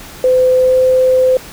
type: tone with pitch glide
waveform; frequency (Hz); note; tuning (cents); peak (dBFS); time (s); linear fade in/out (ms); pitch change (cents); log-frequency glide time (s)
sine; 510 to 514.1; C5 to C5; -44 to -31; -7; 0.24-1.37; 2; +13; 0.51-0.76
effects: pink hiss -33 dBFS RMS until 1.52 s